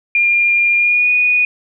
sine tone with pitch glide, 2404 to 2467 Hz, D7 to D#7, +40 to -15 cents, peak -10 dBFS, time 0.15-1.45 s, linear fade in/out 2 ms, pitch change +45 cents, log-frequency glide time 0.76-1.1 s, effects none

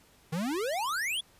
square exponential sweep, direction up, 150 to 3520 Hz, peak -30 dBFS, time 0.32-1.21 s, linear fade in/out 10 ms, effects pink hiss -61 dBFS RMS until 1.39 s + resampled to 32000 Hz

